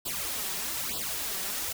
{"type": "noise with flanger", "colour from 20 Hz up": "white", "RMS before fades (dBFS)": -33, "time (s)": [0.05, 1.73], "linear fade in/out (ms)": 10, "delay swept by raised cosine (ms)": [0.23, 5.33], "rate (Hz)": 1.1, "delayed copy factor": 0.9, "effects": []}